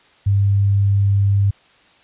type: tone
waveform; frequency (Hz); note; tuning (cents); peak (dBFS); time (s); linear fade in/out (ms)
sine; 99.7; G2; +30; -12; 0.26-1.51; 10
effects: white hiss -52 dBFS RMS until 2.03 s + resampled to 8000 Hz